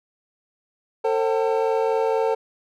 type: tone cluster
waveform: triangle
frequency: 448.8 / 533 / 766 / 895 Hz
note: A4 / C5 / G5 / A5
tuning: +34 / +32 / -40 / +29 cents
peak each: -19 / -23 / -28 / -25 dBFS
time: 1.04-2.35 s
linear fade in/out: 10 ms
effects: none